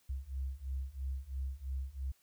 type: beating tone pair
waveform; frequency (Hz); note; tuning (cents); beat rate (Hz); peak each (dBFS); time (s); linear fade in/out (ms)
sine; 65.1 / 68.1; C2 / C#2; -8 / -30; 3; -40 / -39; 0.09-2.12; 10
effects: white hiss -71 dBFS RMS until 2.22 s